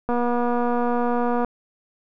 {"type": "click train", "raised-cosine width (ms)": 1, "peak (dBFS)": -11, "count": 328, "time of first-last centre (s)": [0.09, 1.447], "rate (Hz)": 241, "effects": []}